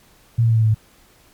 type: tone with pitch steps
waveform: sine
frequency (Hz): 116.3 / 114.7 / 113.12 / 111.56 / 110.03 / 108.51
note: A#2 / A#2 / A2 / A2 / A2 / A2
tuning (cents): -4 / -28 / +48 / +24 / 0 / -24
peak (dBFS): -12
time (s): 0.38-0.746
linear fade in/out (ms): 10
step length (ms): 61
effects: pink hiss -53 dBFS RMS until 1.33 s + MP3 96 kbps